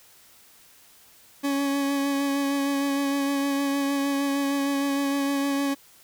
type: tone with vibrato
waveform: 40% pulse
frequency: 279 Hz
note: C#4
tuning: 11 cents sharp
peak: -22 dBFS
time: 1.43-5.75 s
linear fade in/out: 20 ms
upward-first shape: sine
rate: 6.5 Hz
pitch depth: 17 cents each way
effects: white hiss -54 dBFS RMS until 6.03 s